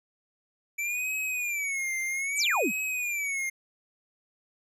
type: tone with vibrato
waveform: square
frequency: 2313 Hz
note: D7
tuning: 27 cents flat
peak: -29 dBFS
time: 0.78-3.5 s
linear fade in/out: 10 ms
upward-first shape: sine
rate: 0.62 Hz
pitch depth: 170 cents each way
type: exponential sweep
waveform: sine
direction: down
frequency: 10740 to 166.8 Hz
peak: -24 dBFS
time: 2.35-2.72 s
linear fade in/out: 50 ms
effects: resampled to 32000 Hz